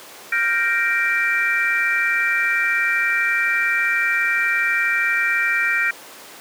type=chord; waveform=sine; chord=G minor seventh; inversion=third; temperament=equal; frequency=1396.9 / 1568 / 1864.7 / 2349 Hz; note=F6 / G6 / Bb6 / D7; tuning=0 / 0 / 0 / 0 cents; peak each=-24 / -24 / -21 / -21 dBFS; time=0.32-5.91 s; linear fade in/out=5 ms; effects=pink hiss -39 dBFS RMS until 6.4 s + high-pass 400 Hz 12 dB/octave